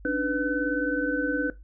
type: tone cluster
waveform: sine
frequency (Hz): 282.9 / 302.1 / 497.6 / 1514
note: C#4 / D4 / B4 / F#6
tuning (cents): +35 / +49 / +13 / +39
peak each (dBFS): -29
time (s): 0.05-1.5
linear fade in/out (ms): 2
effects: noise-tail reverb RT60 0.2 s tail -17 dB re dry + added 50 Hz sine -44 dBFS peak until 1.63 s